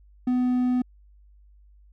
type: tone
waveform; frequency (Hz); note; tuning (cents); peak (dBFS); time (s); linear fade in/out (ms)
triangle; 250.1; B3; +22; -18; 0.27-0.82; 5
effects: added 50 Hz sine -51 dBFS peak until 1.92 s